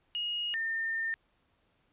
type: tone pair in turn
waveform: sine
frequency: 2874 / 1810.5 Hz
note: F7 / A6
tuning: +49 / +49 cents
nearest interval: minor sixth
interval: 800 cents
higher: first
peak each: -31 / -30 dBFS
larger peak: second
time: 0.15-0.54 / 0.54-1.14 s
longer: second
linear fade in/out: 0 ms
effects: pink hiss -72 dBFS RMS until 1.92 s + resampled to 8000 Hz